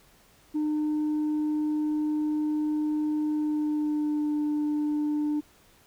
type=tone with pitch glide; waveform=sine; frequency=303.3 to 298.4 Hz; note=D#4 to D4; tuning=-44 to +28 cents; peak=-22 dBFS; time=0.54-5.41 s; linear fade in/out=20 ms; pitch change=-28 cents; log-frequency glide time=3.28-4.35 s; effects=tanh soft clip ceiling -23 dBFS + pink hiss -59 dBFS RMS until 5.86 s